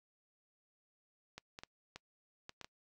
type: clicks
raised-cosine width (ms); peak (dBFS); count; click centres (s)
0.2; -29; 7; 1.38 / 1.589 / 1.635 / 1.96 / 2.494 / 2.613 / 2.645
effects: noise-tail reverb RT60 0.1 s tail -26 dB re dry